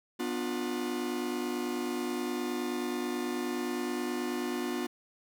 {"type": "chord", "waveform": "45% pulse", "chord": "B diminished", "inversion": "none", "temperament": "just", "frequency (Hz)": [246.9, 296.3, 355.6], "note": ["B3", "D4", "F4"], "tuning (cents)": [0, 15, 31], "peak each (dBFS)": [-35, -38, -35], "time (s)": [0.19, 4.87], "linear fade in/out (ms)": 10, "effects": []}